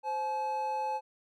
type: tone pair together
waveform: triangle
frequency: 523.3 / 856.4 Hz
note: C5 / A5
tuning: 0 / -47 cents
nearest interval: major sixth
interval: 853 cents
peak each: -36 / -29 dBFS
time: 0.03-1.01 s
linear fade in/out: 50 ms
effects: none